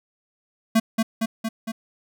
square tone with echo, 223.9 Hz, A3, 30 cents sharp, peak -15 dBFS, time 0.75-0.8 s, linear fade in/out 10 ms, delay 230 ms, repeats 4, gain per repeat -3 dB, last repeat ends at 1.72 s, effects none

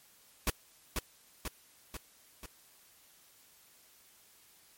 pink noise with echo, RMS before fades -29 dBFS, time 0.47-0.5 s, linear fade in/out 2 ms, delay 490 ms, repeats 4, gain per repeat -4 dB, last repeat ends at 2.46 s, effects white hiss -62 dBFS RMS until 4.77 s + MP3 64 kbps

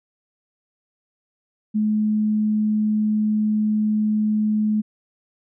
sine tone, 213.5 Hz, G#3, 48 cents sharp, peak -17 dBFS, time 1.74-4.82 s, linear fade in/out 20 ms, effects none

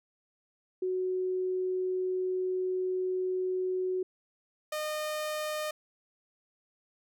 sine / sawtooth tone pair in turn, 370 / 610.9 Hz, F#4 / D#5, 0 / -32 cents, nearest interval major sixth, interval 868 cents, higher second, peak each -28 dBFS, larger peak neither, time 0.82-4.03 / 4.72-5.71 s, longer first, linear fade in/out 5 ms, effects none

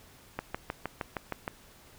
click train, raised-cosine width 0.5 ms, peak -17 dBFS, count 8, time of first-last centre 0.39-1.479 s, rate 6.43 Hz, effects pink hiss -56 dBFS RMS until 1.98 s

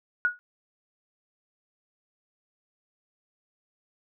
sine tone with exponential decay, 1456 Hz, F#6, 28 cents flat, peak -17 dBFS, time 0.25-0.39 s, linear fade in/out 0 ms, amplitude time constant 30 ms, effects none

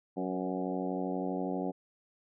harmonic tone with a mistuned harmonic, 92.4 Hz, F#2, 2 cents flat, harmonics 2 / 3 / 4 / 5 / 6 / 7 / 8 / 9, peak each -37 / -36 / -39 / -41 / -42 / -44 / -41 / -47 dBFS, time 0.16-1.72 s, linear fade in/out 20 ms, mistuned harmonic 5, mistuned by +30 cents, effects none

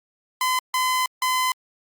sawtooth tone bursts at uneven times, 1021 Hz, C6, 43 cents flat, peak -16 dBFS, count 3, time 0.41-0.59 / 0.74-1.06 / 1.22-1.52 s, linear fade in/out 2 ms, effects Opus 48 kbps

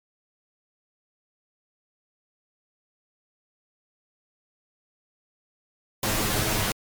pink noise with comb filter, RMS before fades -25 dBFS, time 6.03-6.72 s, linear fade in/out 2 ms, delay 9.4 ms, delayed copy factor +0.7, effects MP3 96 kbps

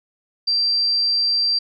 sine tone, 4707 Hz, D8, 3 cents sharp, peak -16 dBFS, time 0.47-1.59 s, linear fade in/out 10 ms, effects none

